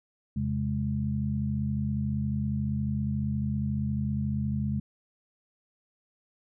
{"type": "tone cluster", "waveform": "sine", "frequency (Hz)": [83.1, 134, 208.5], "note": ["E2", "C3", "G#3"], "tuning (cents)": [15, 42, 7], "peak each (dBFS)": [-33, -30, -30], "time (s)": [0.36, 4.8], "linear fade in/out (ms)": 5, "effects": []}